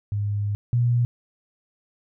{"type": "tone pair in turn", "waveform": "sine", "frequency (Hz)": [102.7, 120.42], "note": ["G#2", "B2"], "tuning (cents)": [-19, -43], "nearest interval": "minor third", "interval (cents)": 276, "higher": "second", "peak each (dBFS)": [-22, -17], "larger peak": "second", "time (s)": [[0.12, 0.55], [0.73, 1.05]], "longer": "first", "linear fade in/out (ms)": 0, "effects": []}